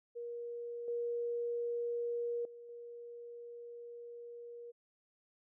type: tone with level steps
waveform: sine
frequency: 474.4 Hz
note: A#4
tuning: 30 cents sharp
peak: -40 / -34 / -49 / -46 dBFS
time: 0.15-4.72 s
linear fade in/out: 20 ms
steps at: 0.88 / 2.45 / 2.69 s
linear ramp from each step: 2 ms
effects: none